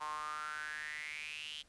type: tone with high-pass filter sweep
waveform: sawtooth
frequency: 151.7 Hz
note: D#3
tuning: 44 cents flat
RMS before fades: -43 dBFS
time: 0-1.63 s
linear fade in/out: 20 ms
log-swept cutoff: 980 to 3200 Hz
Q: 8
effects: pink hiss -68 dBFS RMS until 1.68 s + resampled to 24000 Hz